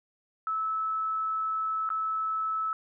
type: tone with dropouts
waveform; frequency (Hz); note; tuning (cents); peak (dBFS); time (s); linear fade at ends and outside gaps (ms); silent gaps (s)
sine; 1304; E6; -19; -27; 0.47-2.73; 1; 1.891-1.902
effects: none